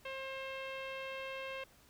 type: tone with low-pass filter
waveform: sawtooth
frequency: 533 Hz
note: C5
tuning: 32 cents sharp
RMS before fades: -43 dBFS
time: 0.05-1.64 s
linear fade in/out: 5 ms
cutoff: 2800 Hz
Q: 3.1
effects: pink hiss -64 dBFS RMS until 1.89 s